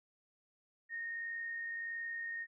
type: tone with amplitude modulation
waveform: sine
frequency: 1849 Hz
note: A#6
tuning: 15 cents flat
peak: -37 dBFS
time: 0.89-2.47 s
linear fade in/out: 50 ms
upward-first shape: sine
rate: 61.5 Hz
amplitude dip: 30%
effects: none